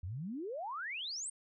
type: exponential sweep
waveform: sine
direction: up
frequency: 80.1 to 9000 Hz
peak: -38 dBFS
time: 0.03-1.3 s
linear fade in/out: 5 ms
effects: none